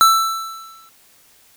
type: tone with exponential decay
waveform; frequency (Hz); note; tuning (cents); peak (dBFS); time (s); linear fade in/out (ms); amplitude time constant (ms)
square; 1327; E6; +11; -7; 0.01-0.89; 0; 190
effects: white hiss -52 dBFS RMS until 1.56 s